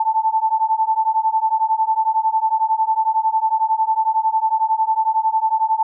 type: beating tone pair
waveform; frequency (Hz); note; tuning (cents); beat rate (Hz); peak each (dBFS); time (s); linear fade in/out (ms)
sine; 877 / 888; A5 / A5; -6 / +16; 11; -18; 0-5.83; 5
effects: none